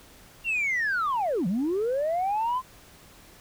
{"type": "linear two-way sweep", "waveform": "sine", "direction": "down then up", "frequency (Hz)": [2794, 164.81, 1048], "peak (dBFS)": -22, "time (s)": [0.44, 2.62], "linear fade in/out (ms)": 50, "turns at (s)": 1.47, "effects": ["tanh soft clip ceiling -21 dBFS", "pink hiss -52 dBFS RMS until 3.4 s"]}